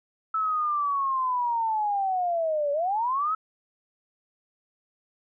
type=linear two-way sweep; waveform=sine; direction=down then up; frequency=1313 to 563 to 1313 Hz; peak=-23 dBFS; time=0.34-3.35 s; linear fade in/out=5 ms; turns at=2.72 s; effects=none